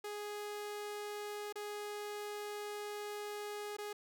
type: tone with dropouts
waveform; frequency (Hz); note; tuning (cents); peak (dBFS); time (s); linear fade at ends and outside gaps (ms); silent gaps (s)
sawtooth; 415.3; G#4; 0; -37; 0.04-3.93; 5; 1.526-1.556 / 3.768-3.784
effects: none